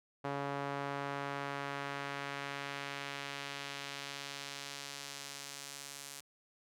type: tone with band-pass filter sweep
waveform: sawtooth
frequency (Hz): 140.6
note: C#3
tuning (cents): +25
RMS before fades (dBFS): -42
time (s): 0.24-6.21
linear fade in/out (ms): 10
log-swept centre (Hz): 830 to 8500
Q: 0.86
effects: none